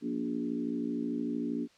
harmonic tone with a mistuned harmonic, 59 Hz, A#1, 22 cents sharp, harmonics 3 / 4 / 5 / 6 / 7, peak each -44 / -34 / -34 / -42 / -43 dBFS, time 0.01-1.68 s, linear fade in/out 50 ms, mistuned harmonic 5, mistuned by -35 cents, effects white hiss -63 dBFS RMS until 1.77 s + low-pass 5000 Hz 12 dB/octave

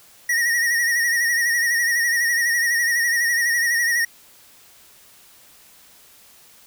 square tone with vibrato, 1885 Hz, A#6, 19 cents sharp, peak -18 dBFS, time 0.29-4.05 s, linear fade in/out 5 ms, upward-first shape sine, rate 12 Hz, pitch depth 57 cents each way, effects white hiss -50 dBFS RMS until 6.66 s

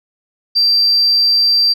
sine tone, 4699 Hz, D8, in tune, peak -8 dBFS, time 0.55-1.74 s, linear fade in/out 20 ms, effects tanh soft clip ceiling -5 dBFS

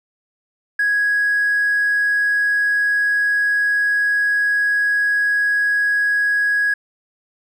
sine tone with hard clipping, 1661.2 Hz, G#6, in tune, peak -15 dBFS, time 0.79-6.74 s, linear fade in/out 5 ms, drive 1 dB, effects none

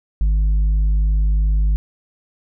sine tone with tanh clipping, 51.4 Hz, G#1, 17 cents flat, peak -14 dBFS, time 0.21-1.76 s, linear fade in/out 0 ms, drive 4 dB, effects none

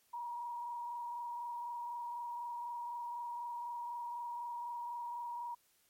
sine tone with frequency modulation, 954 Hz, A#5, 40 cents sharp, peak -39 dBFS, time 0.13-5.55 s, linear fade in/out 10 ms, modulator 24 Hz, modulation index 0.78, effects white hiss -72 dBFS RMS until 5.89 s + MP3 64 kbps

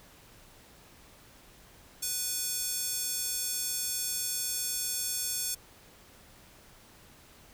square tone with high-pass filter, 493.9 Hz, B4, in tune, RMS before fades -33 dBFS, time 2.02-5.55 s, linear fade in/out 10 ms, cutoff 6800 Hz, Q 1.2, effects pink hiss -56 dBFS RMS until 7.53 s

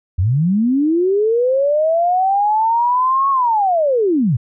sine linear two-way sweep, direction up then down, 80.5 to 1108.7 to 102.4 Hz, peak -12 dBFS, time 0.18-4.37 s, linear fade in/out 10 ms, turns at 3.3 s, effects none

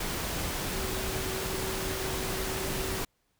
sine tone in noise, 380 Hz, F#4, 46 cents sharp, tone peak -37 dBFS, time 0.74-3.02 s, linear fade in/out 5 ms, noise pink, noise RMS -33 dBFS, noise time 0-3.05 s, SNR -7 dB, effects pink hiss -74 dBFS RMS until 3.39 s

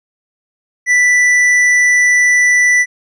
sine tone with hard clipping, 1975.5 Hz, B6, in tune, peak -9 dBFS, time 0.86-2.86 s, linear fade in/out 50 ms, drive 7 dB, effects none

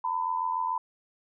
sine tone pair together, 913 / 1000 Hz, A#5 / B5, -36 / +21 cents, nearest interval major second, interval 157 cents, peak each -31 / -28 dBFS, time 0.04-0.78 s, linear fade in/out 5 ms, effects none

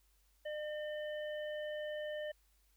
harmonic tone, 604 Hz, D5, 48 cents sharp, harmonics 1 / 3 / 5, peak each -39 / -48 / -53 dBFS, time 0.45-2.32 s, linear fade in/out 10 ms, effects added 50 Hz sine -70 dBFS peak until 2.76 s + white hiss -75 dBFS RMS until 2.76 s

